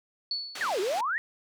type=tone with exponential decay; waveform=sine; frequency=4435 Hz; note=C#8; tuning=in tune; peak=-26 dBFS; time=0.31-0.87 s; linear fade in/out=2 ms; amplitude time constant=120 ms
type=band-pass noise; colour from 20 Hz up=white; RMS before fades=-39 dBFS; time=0.55-1.01 s; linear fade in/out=5 ms; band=270 to 4600 Hz; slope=12 dB/octave
type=exponential two-way sweep; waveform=sine; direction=down then up; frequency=1943 to 357 to 1943 Hz; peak=-26 dBFS; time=0.61-1.18 s; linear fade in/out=0 ms; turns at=0.8 s
effects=none